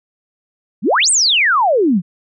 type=exponential two-way sweep; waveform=sine; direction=up then down; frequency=160.5 to 8990 to 160.5 Hz; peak=-10 dBFS; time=0.82-2.02 s; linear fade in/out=50 ms; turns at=1.1 s; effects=none